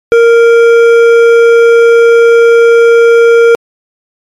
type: tone with hard clipping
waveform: triangle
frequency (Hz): 465.1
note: A#4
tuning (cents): -4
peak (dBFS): -3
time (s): 0.12-3.55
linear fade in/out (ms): 0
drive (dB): 13
effects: MP3 64 kbps